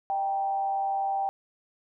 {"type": "tone with frequency modulation", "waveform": "sine", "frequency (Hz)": 784, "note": "G5", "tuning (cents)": 0, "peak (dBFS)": -25, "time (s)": [0.1, 1.29], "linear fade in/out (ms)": 0, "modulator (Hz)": 161, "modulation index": 0.32, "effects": []}